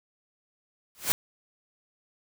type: noise with exponential growth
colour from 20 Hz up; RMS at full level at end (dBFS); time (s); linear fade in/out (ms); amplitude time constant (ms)
white; -20; 0.95-1.12; 0; 35
effects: none